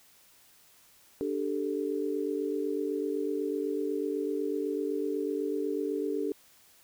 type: chord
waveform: sine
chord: D suspended fourth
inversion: none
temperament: equal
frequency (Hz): 293.7 / 392 / 440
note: D4 / G4 / A4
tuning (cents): 0 / 0 / 0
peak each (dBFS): -33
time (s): 1.21-6.32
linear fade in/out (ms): 0
effects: white hiss -60 dBFS RMS until 6.83 s